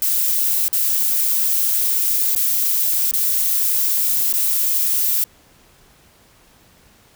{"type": "noise with dropouts", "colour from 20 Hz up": "violet", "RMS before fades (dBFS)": -18, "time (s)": [0.02, 5.24], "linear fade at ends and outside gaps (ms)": 1, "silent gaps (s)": [[0.682, 0.729], [2.351, 2.361], [3.112, 3.136], [4.326, 4.338]], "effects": ["pink hiss -52 dBFS RMS until 7.15 s"]}